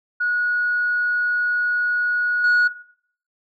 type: tone with level steps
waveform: sine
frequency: 1456 Hz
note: F#6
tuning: 28 cents flat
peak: -18 / -12 dBFS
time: 0.2-2.68 s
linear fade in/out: 10 ms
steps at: 2.44 s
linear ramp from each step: 2 ms
effects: noise-tail reverb RT60 0.6 s tail -17 dB re dry + tanh soft clip ceiling -12 dBFS